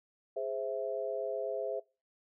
sine chord, Ab augmented, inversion none, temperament equal, 415.3 / 523.3 / 659.3 Hz, Ab4 / C5 / E5, 0 / 0 / 0 cents, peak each -38 / -37 / -36 dBFS, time 0.36-1.8 s, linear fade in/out 10 ms, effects noise-tail reverb RT60 0.3 s tail -23 dB re dry

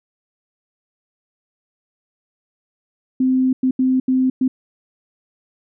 sine tone bursts at uneven times, 258.8 Hz, C4, 19 cents flat, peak -13 dBFS, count 5, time 3.2-3.53 / 3.63-3.71 / 3.79-4 / 4.08-4.3 / 4.41-4.48 s, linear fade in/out 5 ms, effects none

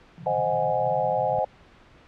white band-pass noise, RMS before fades -38 dBFS, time 0.18-1.39 s, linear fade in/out 0 ms, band 120 to 170 Hz, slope 96 dB/octave
sine chord, Ab dominant seventh, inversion first, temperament equal, 523.3 / 622.3 / 740 / 830.6 Hz, C5 / Eb5 / Gb5 / Ab5, 0 / 0 / 0 / 0 cents, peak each -27 dBFS, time 0.26-1.45 s, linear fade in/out 5 ms
effects pink hiss -53 dBFS RMS until 2.07 s + low-pass 3000 Hz 12 dB/octave

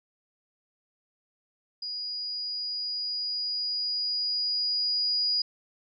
sine tone with level ramp, 4896 Hz, D#8, 29 cents flat, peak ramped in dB -32 to -23 dBFS, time 1.82-5.42 s, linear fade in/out 5 ms, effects none

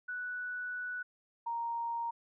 sine tone pair in turn, 1480 / 932.3 Hz, F#6 / A#5, 0 / 0 cents, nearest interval minor sixth, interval 800 cents, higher first, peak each -36 / -33 dBFS, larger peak second, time 0.08-1.03 / 1.46-2.11 s, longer first, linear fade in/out 10 ms, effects none

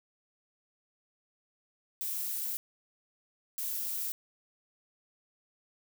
violet noise bursts at uneven times, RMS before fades -35 dBFS, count 2, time 2.01-2.57 / 3.58-4.12 s, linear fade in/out 0 ms, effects none

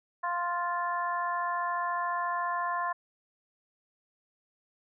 harmonic tone, 349.2 Hz, F4, in tune, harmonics 2 / 3 / 4 / 5, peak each -35 / -30 / -41 / -37 dBFS, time 0.23-2.93 s, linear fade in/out 10 ms, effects none

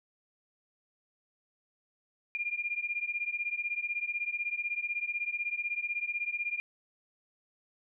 sine beating tone pair, 2400 / 2416 Hz, D7 / D7, +37 / +48 cents, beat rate 16 Hz, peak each -35 / -34 dBFS, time 2.35-6.6 s, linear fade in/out 0 ms, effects none

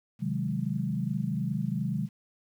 sine chord, Ab dominant seventh, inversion first, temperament equal, 130.81 / 155.56 / 185 / 207.7 Hz, C3 / Eb3 / Gb3 / Ab3, 0 / 0 / 0 / 0 cents, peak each -33 dBFS, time 0.19-2.09 s, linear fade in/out 50 ms, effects 10-bit

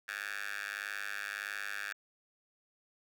10% pulse tone with high-pass filter, 101.6 Hz, G#2, 38 cents flat, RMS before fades -40 dBFS, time 0.08-1.93 s, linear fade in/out 5 ms, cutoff 1700 Hz, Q 4.4, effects none

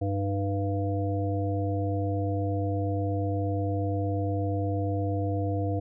harmonic tone with a mistuned harmonic, 98.4 Hz, G2, 7 cents sharp, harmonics 1 / 3 / 5 / 7, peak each -27 / -32 / -34 / -35 dBFS, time 0.01-5.8 s, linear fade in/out 10 ms, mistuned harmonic 3, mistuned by +49 cents, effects none

